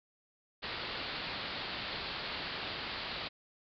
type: low-pass noise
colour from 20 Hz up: white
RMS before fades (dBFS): -40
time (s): 0.62-3.29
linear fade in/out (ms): 20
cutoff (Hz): 4700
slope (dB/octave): 96
effects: none